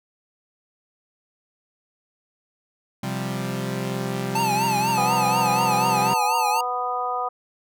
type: chord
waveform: sawtooth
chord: C suspended fourth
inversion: none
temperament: equal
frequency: 130.81 / 174.61 / 196 Hz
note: C3 / F3 / G3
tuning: 0 / 0 / 0 cents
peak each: -25 / -28 / -25 dBFS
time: 3.03-6.14 s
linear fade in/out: 5 ms
type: tone with vibrato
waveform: square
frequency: 872 Hz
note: A5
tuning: 16 cents flat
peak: -21 dBFS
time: 4.35-6.61 s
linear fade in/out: 5 ms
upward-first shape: triangle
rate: 4.1 Hz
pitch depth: 130 cents each way
type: harmonic tone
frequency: 247.4 Hz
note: B3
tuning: 3 cents sharp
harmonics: 2 / 3 / 4 / 5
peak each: -32 / -27 / -30 / -27 dBFS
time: 4.97-7.29 s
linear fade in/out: 10 ms
effects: none

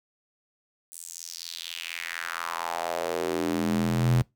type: tone with high-pass filter sweep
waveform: square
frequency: 42.11 Hz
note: E1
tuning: 38 cents sharp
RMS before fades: -29 dBFS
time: 0.92-4.22 s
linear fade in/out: 0 ms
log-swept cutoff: 9100 to 110 Hz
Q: 3.1
effects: noise-tail reverb RT60 0.2 s tail -24 dB re dry

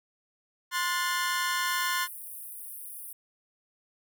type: chord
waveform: sawtooth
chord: F# diminished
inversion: second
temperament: equal with one note detuned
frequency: 1046.5 / 1448.7 / 1760 Hz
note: C6 / F#6 / A6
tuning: 0 / -37 / 0 cents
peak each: -26 / -29 / -29 dBFS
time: 0.71-2.08 s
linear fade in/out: 50 ms
type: high-pass noise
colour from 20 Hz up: pink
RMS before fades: -42 dBFS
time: 1.66-3.13 s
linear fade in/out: 5 ms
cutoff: 9200 Hz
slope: 96 dB/octave
effects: none

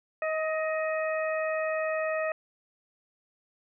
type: harmonic tone with a mistuned harmonic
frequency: 631 Hz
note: D#5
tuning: 24 cents sharp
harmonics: 1 / 2 / 3 / 4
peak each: -28 / -36 / -35 / -39 dBFS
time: 0.22-2.32 s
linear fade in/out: 2 ms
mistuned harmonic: 3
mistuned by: -21 cents
effects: none

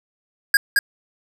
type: tone with echo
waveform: square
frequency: 1628 Hz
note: G#6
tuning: 35 cents flat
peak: -11 dBFS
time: 0.54-0.57 s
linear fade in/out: 2 ms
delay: 220 ms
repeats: 1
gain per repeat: -3 dB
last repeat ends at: 0.79 s
effects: none

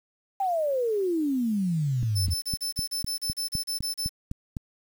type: exponential sweep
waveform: sine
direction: down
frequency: 800 to 82.41 Hz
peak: -23 dBFS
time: 0.4-2.34 s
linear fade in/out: 5 ms
type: click train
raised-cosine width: 5 ms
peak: -19 dBFS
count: 11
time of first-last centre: 2.03-4.568 s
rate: 3.94 Hz
type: tone bursts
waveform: sawtooth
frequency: 5280 Hz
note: E8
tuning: 2 cents sharp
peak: -25 dBFS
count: 13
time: 2.15-4.094 s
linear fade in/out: 20 ms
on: 120 ms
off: 32 ms
effects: 8-bit

